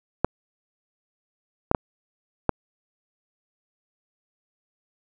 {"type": "clicks", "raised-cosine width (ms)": 1, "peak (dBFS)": -4, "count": 4, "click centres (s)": [0.246, 1.714, 1.748, 2.493], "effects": []}